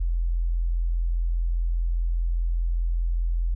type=tone; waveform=sine; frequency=42.48 Hz; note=F1; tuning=47 cents flat; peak=-21 dBFS; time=0-3.55 s; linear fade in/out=10 ms; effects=none